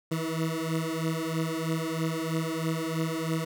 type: beating tone pair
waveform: 20% pulse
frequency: 160 / 163.1 Hz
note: D#3 / E3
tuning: +49 / -18 cents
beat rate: 3.1 Hz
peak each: -26 dBFS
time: 0.11-3.45 s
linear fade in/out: 10 ms
effects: none